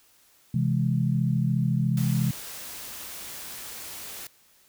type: chord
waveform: sine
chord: C augmented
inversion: none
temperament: equal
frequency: 130.81 / 164.81 / 207.7 Hz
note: C3 / E3 / G#3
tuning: 0 / 0 / 0 cents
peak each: -24 / -26 / -28 dBFS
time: 0.54-2.31 s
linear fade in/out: 5 ms
type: noise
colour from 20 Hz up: white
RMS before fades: -39 dBFS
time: 1.97-4.27 s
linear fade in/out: 2 ms
effects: white hiss -60 dBFS RMS until 4.68 s